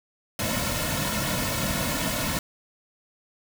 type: noise with comb filter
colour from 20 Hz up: pink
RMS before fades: -27 dBFS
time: 0.39-2.39 s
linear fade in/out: 2 ms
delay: 2.5 ms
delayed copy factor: -0.75
effects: none